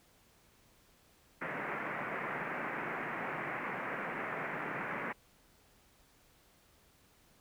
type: band-pass noise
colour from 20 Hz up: white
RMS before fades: -39 dBFS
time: 1.41-5.13 s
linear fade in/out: 10 ms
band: 130 to 2200 Hz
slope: 48 dB/octave
effects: pink hiss -66 dBFS RMS until 7.4 s